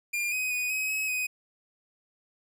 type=tone with pitch steps; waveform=45% pulse; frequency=2404 / 2513 / 2476 / 2536 / 2560 / 2505 Hz; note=D7 / D#7 / D#7 / D#7 / D#7 / D#7; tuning=+40 / +17 / -9 / +32 / +49 / +11 cents; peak=-27 dBFS; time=0.13-1.27 s; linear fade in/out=10 ms; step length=190 ms; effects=none